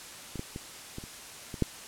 clicks, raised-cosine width 3 ms, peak -25 / -21 / -24 / -25 / -30 / -25 / -11 dBFS, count 7, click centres 0.357 / 0.394 / 0.561 / 0.984 / 1.039 / 1.542 / 1.623 s, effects white hiss -45 dBFS RMS until 1.87 s + low-pass 10000 Hz 12 dB/octave

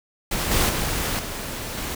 pink noise with level steps, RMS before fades -25 / -20 / -25 / -31 / -29 dBFS, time 0.31-1.95 s, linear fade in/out 5 ms, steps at 0.51 / 0.69 / 1.19 / 1.77 s, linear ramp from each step 5 ms, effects none

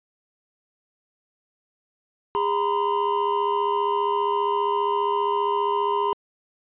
triangle tone cluster, 408.1 / 941 / 1016 Hz, G#4 / A#5 / B5, -30 / +16 / +49 cents, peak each -23 dBFS, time 2.35-6.13 s, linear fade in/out 0 ms, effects resampled to 8000 Hz

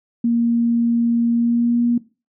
sine tone with pitch glide, 234.3 to 238.4 Hz, A#3 to A#3, +9 to +39 cents, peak -14 dBFS, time 0.24-1.98 s, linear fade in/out 5 ms, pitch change +30 cents, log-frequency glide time 1.32-1.84 s, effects noise-tail reverb RT60 0.3 s tail -18 dB re dry

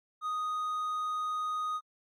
triangle tone, 1244 Hz, D#6, 1 cent flat, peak -29 dBFS, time 0.21-1.81 s, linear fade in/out 50 ms, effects AAC 64 kbps

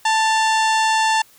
harmonic tone with a mistuned harmonic, 881 Hz, A5, 2 cents sharp, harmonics 1 / 2 / 3 / 4 / 5 / 6 / 7 / 8 / 9 / 10, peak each -16 / -22 / -26 / -28 / -30 / -32 / -33 / -34 / -35 / -36 dBFS, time 0.05-1.22 s, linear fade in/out 5 ms, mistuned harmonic 3, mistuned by +68 cents, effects white hiss -51 dBFS RMS until 1.38 s

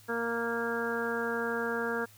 harmonic tone, 232.8 Hz, A#3, 2 cents flat, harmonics 1 / 2 / 3 / 4 / 5 / 6 / 7, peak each -37 / -33 / -42 / -40 / -43 / -37 / -36 dBFS, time 0.08-2.06 s, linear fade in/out 20 ms, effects added 106 Hz sine -58 dBFS peak until 2.17 s + white hiss -58 dBFS RMS until 2.17 s

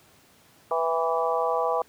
harmonic tone with a mistuned harmonic, 164.81 Hz, E3, in tune, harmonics 3 / 4 / 5 / 6 / 7, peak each -27 / -28 / -29 / -30 / -30 dBFS, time 0.71-1.82 s, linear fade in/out 2 ms, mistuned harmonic 5, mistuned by -27 cents, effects pink hiss -57 dBFS RMS until 1.88 s + high-pass 100 Hz 12 dB/octave

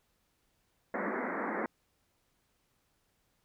pink band-pass noise, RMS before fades -35 dBFS, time 0.94-1.66 s, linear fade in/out 2 ms, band 190 to 2100 Hz, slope 96 dB/octave, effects pink hiss -75 dBFS RMS until 3.44 s

